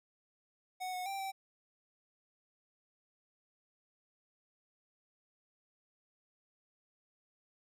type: tone with pitch steps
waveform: square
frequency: 740 / 731 / 784 / 774 Hz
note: F#5 / F#5 / G5 / G5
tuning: 0 / -21 / 0 / -22 cents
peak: -38 dBFS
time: 0.8-1.32 s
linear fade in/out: 20 ms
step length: 130 ms
effects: none